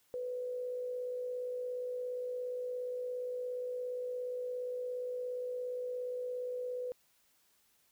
sine tone with amplitude modulation, 497.8 Hz, B4, 14 cents sharp, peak -34 dBFS, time 0.14-6.92 s, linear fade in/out 0 ms, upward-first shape sine, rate 57.2 Hz, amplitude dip 35%, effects white hiss -71 dBFS RMS until 7.91 s

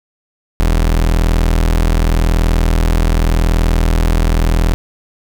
35% pulse tone, 40.87 Hz, E1, 14 cents flat, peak -8 dBFS, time 0.6-4.74 s, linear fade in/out 0 ms, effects none

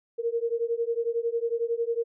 sine beating tone pair, 460 / 471 Hz, A#4 / A#4, -23 / +18 cents, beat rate 11 Hz, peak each -28 dBFS, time 0.18-2.04 s, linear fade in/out 20 ms, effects none

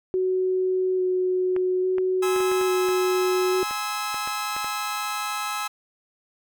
sine tone with vibrato, 370 Hz, F#4, in tune, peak -20 dBFS, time 0.14-3.63 s, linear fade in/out 0 ms, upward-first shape square, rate 0.59 Hz, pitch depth 9 cents each way
clicks, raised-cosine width 0.5 ms, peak -20 dBFS, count 12, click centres 1.564 / 1.983 / 2.362 / 2.405 / 2.516 / 2.613 / 2.888 / 3.71 / 4.144 / 4.275 / 4.565 / 4.645 s
sawtooth chord, Ab augmented, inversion none, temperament just, 830.6 / 1038.3 / 1297.8 Hz, Ab5 / C6 / E6, 0 / -14 / -27 cents, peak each -28 / -31 / -25 dBFS, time 2.22-5.68 s, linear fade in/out 10 ms
effects none

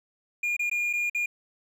triangle tone with dropouts, 2422 Hz, D#7, 47 cents flat, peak -23 dBFS, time 0.43-1.26 s, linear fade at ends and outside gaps 5 ms, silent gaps 0.567-0.593 / 0.698-0.713 / 0.93-0.934 / 1.098-1.147 s, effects none

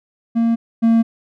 triangle tone pair in turn, 230.4 / 228.1 Hz, A#3 / A#3, -20 / -37 cents, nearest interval unison, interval 17 cents, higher first, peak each -11 / -8 dBFS, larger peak second, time 0.35-0.56 / 0.82-1.03 s, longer neither, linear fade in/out 20 ms, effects none

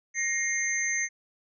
sine tone cluster, 1875 / 2129 / 6260 Hz, A#6 / C7 / G8, +10 / +30 / -3 cents, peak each -30 dBFS, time 0.14-1.09 s, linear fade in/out 50 ms, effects none

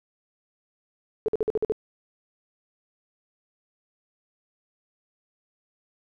sine tone bursts, 434 Hz, A4, 24 cents flat, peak -20 dBFS, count 7, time 1.26-1.721 s, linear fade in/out 0 ms, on 23 ms, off 50 ms, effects none

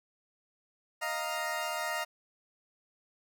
20% pulse chord, Eb suspended second, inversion none, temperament equal, 622.3 / 698.5 / 932.3 Hz, Eb5 / F5 / Bb5, 0 / 0 / 0 cents, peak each -32 dBFS, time 1.01-2.05 s, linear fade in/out 20 ms, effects none

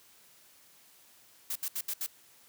blue noise bursts, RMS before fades -34 dBFS, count 5, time 1.5-2.064 s, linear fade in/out 5 ms, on 56 ms, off 71 ms, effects white hiss -60 dBFS RMS until 2.48 s + high-pass 80 Hz 12 dB/octave

